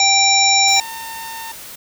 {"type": "harmonic tone", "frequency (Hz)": 784, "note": "G5", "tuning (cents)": 0, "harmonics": [1, 3, 5, 7, 9], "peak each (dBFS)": [-17, -17, -17, -17, -17], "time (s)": [0, 0.8], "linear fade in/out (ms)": 2}
{"type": "noise", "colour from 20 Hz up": "white", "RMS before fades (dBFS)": -35, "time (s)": [0.67, 1.76], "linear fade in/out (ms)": 10}
{"type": "tone", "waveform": "sawtooth", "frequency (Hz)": 908, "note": "A#5", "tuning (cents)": -46, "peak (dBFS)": -25, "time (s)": [0.76, 1.52], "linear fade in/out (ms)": 5}
{"effects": []}